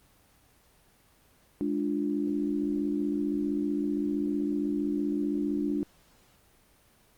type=chord; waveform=sine; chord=D diminished; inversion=second; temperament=equal; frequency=207.7 / 293.7 / 349.2 Hz; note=Ab3 / D4 / F4; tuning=0 / 0 / 0 cents; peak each=-33 / -28 / -34 dBFS; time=1.61-5.83 s; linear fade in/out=0 ms; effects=pink hiss -62 dBFS RMS until 7.17 s + Opus 24 kbps